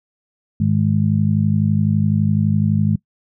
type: harmonic tone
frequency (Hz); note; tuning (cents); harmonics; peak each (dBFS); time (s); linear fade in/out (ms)
51.91; G#1; 0; 2 / 3 / 4; -18 / -18 / -18; 0.6-2.96; 5
effects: noise-tail reverb RT60 0.1 s tail -22 dB re dry